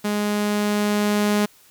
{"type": "tone with level ramp", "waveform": "sawtooth", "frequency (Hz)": 207.7, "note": "G#3", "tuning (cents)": 0, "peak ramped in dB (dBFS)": [-17, -13], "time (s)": [0.04, 1.46], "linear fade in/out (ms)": 10, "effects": ["white hiss -53 dBFS RMS until 1.7 s"]}